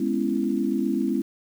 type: chord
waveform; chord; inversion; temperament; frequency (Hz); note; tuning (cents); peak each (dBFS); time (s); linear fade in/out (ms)
sine; C# minor seventh; second; just; 207.9 / 249.5 / 277.2 / 332.6; G#3 / B3 / C#4 / E4; +2 / +18 / 0 / +16; -27; 0-1.22; 5
effects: 8-bit